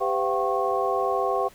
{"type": "tone cluster", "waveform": "sine", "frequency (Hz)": [395.9, 508, 686, 765, 1091], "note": ["G4", "B4", "F5", "G5", "C#6"], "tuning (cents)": [17, 49, -31, -42, -28], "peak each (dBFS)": -28, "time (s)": [0, 1.49], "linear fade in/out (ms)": 20, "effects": ["pink hiss -52 dBFS RMS until 1.54 s"]}